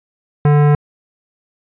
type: tone with hard clipping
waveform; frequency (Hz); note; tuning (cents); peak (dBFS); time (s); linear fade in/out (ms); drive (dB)
sine; 147; D3; +2; -10; 0.45-0.75; 2; 17
effects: resampled to 8000 Hz